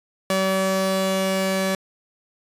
sawtooth tone pair together, 190.93 / 573 Hz, G3 / D5, -45 / -43 cents, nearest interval octave + perfect fifth, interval 1902 cents, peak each -19 dBFS, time 0.3-1.75 s, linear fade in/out 2 ms, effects resampled to 32000 Hz

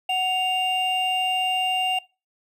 triangle tone pair together, 742.4 / 2794 Hz, F#5 / F7, +6 / 0 cents, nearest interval octave + major seventh, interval 2294 cents, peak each -22 dBFS, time 0.09-1.99 s, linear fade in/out 5 ms, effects noise-tail reverb RT60 0.3 s tail -22 dB re dry

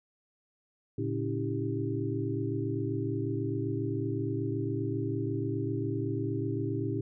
sine tone cluster, 113.7 / 141.6 / 281.6 / 327 / 393.9 Hz, A#2 / C#3 / C#4 / E4 / G4, -43 / +37 / +27 / -14 / +8 cents, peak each -33 / -39 / -36 / -36 / -36 dBFS, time 0.98-7.01 s, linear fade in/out 5 ms, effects none

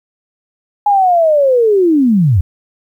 sine linear sweep, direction down, 836 to 77.78 Hz, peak -7 dBFS, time 0.86-2.41 s, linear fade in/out 5 ms, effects 8-bit

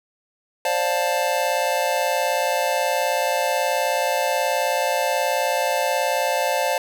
square chord, D minor seventh, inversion third, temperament just, 528.6 / 587.3 / 704.8 / 881 Hz, C5 / D5 / F5 / A5, +18 / 0 / +16 / +2 cents, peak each -26 dBFS, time 0.65-6.78 s, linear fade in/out 2 ms, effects none

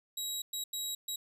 20% pulse tone bursts at uneven times, 3851 Hz, B7, 44 cents flat, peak -29 dBFS, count 4, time 0.17-0.42 / 0.53-0.64 / 0.73-0.95 / 1.08-1.16 s, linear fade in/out 5 ms, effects none

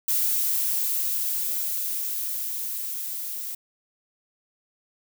violet noise with level ramp, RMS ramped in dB -23 to -33 dBFS, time 0.08-3.55 s, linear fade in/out 5 ms, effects none

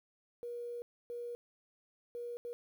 sine tone bursts at uneven times, 478.3 Hz, A#4, 44 cents sharp, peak -39 dBFS, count 4, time 0.43-0.82 / 1.1-1.35 / 2.15-2.37 / 2.45-2.53 s, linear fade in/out 0 ms, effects 11-bit

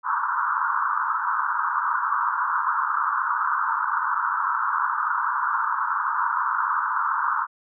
pink band-pass noise, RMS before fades -24 dBFS, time 0.03-7.47 s, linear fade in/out 50 ms, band 930 to 1500 Hz, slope 96 dB/octave, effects none

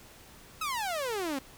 sawtooth exponential sweep, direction down, 1318 to 258.4 Hz, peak -27 dBFS, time 0.61-1.39 s, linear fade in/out 5 ms, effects pink hiss -53 dBFS RMS until 1.57 s

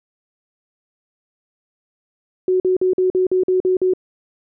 sine tone bursts, 370 Hz, F#4, in tune, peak -13 dBFS, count 9, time 2.48-3.936 s, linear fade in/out 2 ms, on 120 ms, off 47 ms, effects none

